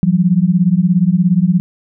sine beating tone pair, 170.4 / 187.4 Hz, F3 / F#3, -42 / +22 cents, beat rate 17 Hz, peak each -12 dBFS, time 0.03-1.6 s, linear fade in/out 0 ms, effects none

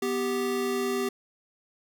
square tone pair together, 246.9 / 392.2 Hz, B3 / G4, 0 / +1 cents, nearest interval minor sixth, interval 801 cents, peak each -32 / -28 dBFS, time 0.02-1.09 s, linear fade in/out 5 ms, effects none

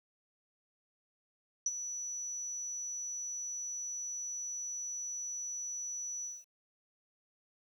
sine tone with ADSR envelope, 5920 Hz, F#8, in tune, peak -26 dBFS, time 1.66-6.45 s, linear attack 4 ms, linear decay 34 ms, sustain -11 dB, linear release 210 ms, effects tanh soft clip ceiling -22 dBFS + 11-bit

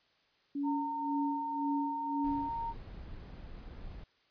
sine tone with tremolo, 283.3 Hz, C#4, 38 cents sharp, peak -30 dBFS, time 0.55-2.49 s, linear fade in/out 5 ms, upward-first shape sine, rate 1.9 Hz, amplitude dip 80%
sine tone with pitch glide, 915 to 922.4 Hz, A#5 to A#5, -32 to -19 cents, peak -34 dBFS, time 0.63-2.74 s, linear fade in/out 50 ms, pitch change +13 cents, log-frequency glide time 1.62-2.57 s
brown noise, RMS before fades -46 dBFS, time 2.24-4.04 s, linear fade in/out 5 ms
effects white hiss -70 dBFS RMS until 4.3 s + resampled to 11025 Hz

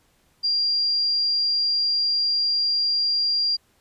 sine tone, 4775 Hz, D8, 28 cents sharp, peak -19 dBFS, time 0.43-3.57 s, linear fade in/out 20 ms, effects pink hiss -63 dBFS RMS until 3.8 s + resampled to 32000 Hz

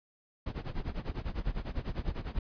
brown noise with tremolo, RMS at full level -32 dBFS, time 0.46-2.39 s, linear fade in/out 5 ms, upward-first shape sine, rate 10 Hz, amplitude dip 90%, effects resampled to 11025 Hz

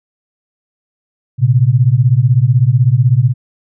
sine beating tone pair, 116.54 / 132.54 Hz, A#2 / C3, 0 / +23 cents, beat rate 16 Hz, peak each -10 dBFS, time 1.38-3.34 s, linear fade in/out 50 ms, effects none

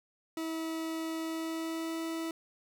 40% pulse tone with pitch glide, 323.4 to 326.8 Hz, E4 to E4, -33 to -15 cents, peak -33 dBFS, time 0.37-2.31 s, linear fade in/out 2 ms, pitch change +18 cents, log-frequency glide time 1.23-1.99 s, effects none

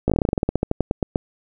slowing click train, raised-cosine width 2 ms, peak -5 dBFS, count 20, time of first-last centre 0.08-1.158 s, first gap 17 ms, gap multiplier 1.12, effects none

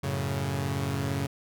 sawtooth chord, F# minor, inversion none, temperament equal, 92.5 / 110 / 138.59 Hz, F#2 / A2 / C#3, 0 / 0 / 0 cents, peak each -29 / -31 / -26 dBFS, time 0.03-1.27 s, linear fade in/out 10 ms, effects none

